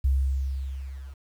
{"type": "tone with level ramp", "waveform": "sine", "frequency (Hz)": 67.2, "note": "C2", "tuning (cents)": 47, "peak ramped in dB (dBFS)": [-17, -38], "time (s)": [0.04, 1.14], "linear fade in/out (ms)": 10, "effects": ["tanh soft clip ceiling -13 dBFS", "9-bit"]}